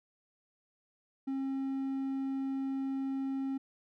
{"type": "tone", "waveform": "triangle", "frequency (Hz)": 269.3, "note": "C#4", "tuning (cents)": -50, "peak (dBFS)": -30, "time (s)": [1.27, 3.58], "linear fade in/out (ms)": 10, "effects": []}